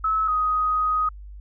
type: tone pair in turn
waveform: sine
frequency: 1296 / 1252.6 Hz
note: E6 / D#6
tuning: -30 / +11 cents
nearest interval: minor second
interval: 59 cents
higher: first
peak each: -19 dBFS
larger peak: neither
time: 0.04-0.28 / 0.28-1.09 s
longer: second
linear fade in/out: 5 ms
effects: added 50 Hz sine -37 dBFS peak until 1.4 s